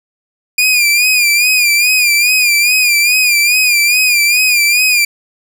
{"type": "tone with vibrato", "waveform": "sawtooth", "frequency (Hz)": 2427, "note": "D#7", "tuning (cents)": -44, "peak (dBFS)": -5, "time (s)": [0.58, 5.05], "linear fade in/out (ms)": 5, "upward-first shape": "sine", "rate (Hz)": 2.4, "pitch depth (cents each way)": 73, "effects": []}